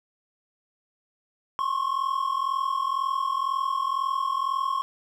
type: tone pair together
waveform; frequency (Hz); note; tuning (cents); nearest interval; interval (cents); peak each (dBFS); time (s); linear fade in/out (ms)
triangle; 1058 / 1100; C6 / C#6; +19 / -14; minor second; 67; -25; 1.59-4.82; 0
effects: none